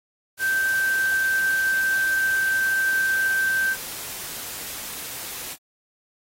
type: tone in noise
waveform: sine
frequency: 1560 Hz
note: G6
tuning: 9 cents flat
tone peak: -19 dBFS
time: 0.39-3.76 s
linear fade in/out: 50 ms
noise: white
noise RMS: -34 dBFS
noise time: 0.37-5.57 s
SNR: +12 dB
effects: AAC 48 kbps